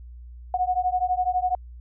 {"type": "beating tone pair", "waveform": "sine", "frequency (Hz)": [725, 737], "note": ["F#5", "F#5"], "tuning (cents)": [-35, -7], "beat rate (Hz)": 12, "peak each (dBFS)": -24, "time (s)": [0.54, 1.55], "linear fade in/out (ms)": 2, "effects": ["added 60 Hz sine -39 dBFS peak until 1.8 s"]}